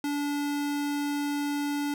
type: tone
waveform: square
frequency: 288.8 Hz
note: D4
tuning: 29 cents flat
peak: -28 dBFS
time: 0.04-1.94 s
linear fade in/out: 2 ms
effects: none